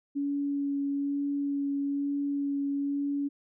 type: tone with vibrato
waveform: sine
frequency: 282.2 Hz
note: C#4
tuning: 31 cents sharp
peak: -27 dBFS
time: 0.15-3.29 s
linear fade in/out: 20 ms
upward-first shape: sine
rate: 1.1 Hz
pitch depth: 10 cents each way
effects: none